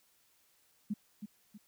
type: tone with echo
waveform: sine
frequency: 208.7 Hz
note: G#3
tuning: 9 cents sharp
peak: -31 dBFS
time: 0.9-0.94 s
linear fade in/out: 10 ms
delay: 320 ms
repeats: 2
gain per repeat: -8 dB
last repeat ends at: 1.58 s
effects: white hiss -70 dBFS RMS until 1.67 s